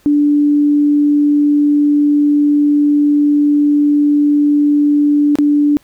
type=tone with dropouts; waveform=sine; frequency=292.4 Hz; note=D4; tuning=7 cents flat; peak=-8 dBFS; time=0.06-5.77 s; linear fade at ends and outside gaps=0 ms; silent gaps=5.355-5.386 s; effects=pink hiss -52 dBFS RMS until 5.83 s